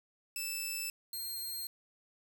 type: tone pair in turn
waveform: 10% pulse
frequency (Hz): 2637 / 4203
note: E7 / C8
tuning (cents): 0 / +7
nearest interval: minor sixth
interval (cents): 807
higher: second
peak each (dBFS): -27 / -31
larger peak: first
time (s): 0.36-0.9 / 1.13-1.67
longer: neither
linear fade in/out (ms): 2
effects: 9-bit